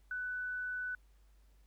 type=tone; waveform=sine; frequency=1493 Hz; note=F#6; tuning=15 cents sharp; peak=-36 dBFS; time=0.11-0.95 s; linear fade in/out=2 ms; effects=added 50 Hz sine -61 dBFS peak until 1.66 s + pink hiss -75 dBFS RMS until 1.66 s